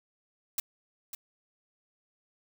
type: noise with echo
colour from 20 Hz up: blue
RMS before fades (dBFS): -30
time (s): 0.58-0.6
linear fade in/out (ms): 2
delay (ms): 550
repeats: 1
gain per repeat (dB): -10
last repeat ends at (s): 1.15
effects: none